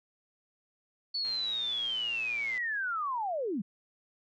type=linear sweep; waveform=sine; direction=down; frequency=4472 to 172.4 Hz; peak=-30 dBFS; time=1.14-3.62 s; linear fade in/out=10 ms
type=click train; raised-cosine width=0.2 ms; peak=-31 dBFS; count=155; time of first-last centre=1.25-2.578 s; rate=116 Hz
effects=none